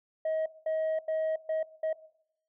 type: tone bursts at uneven times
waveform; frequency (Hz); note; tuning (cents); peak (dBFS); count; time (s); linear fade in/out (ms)
sine; 634; D#5; +32; -25; 5; 0.25-0.46 / 0.66-0.99 / 1.08-1.36 / 1.49-1.63 / 1.83-1.93; 5
effects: noise-tail reverb RT60 0.7 s tail -19 dB re dry + tanh soft clip ceiling -26 dBFS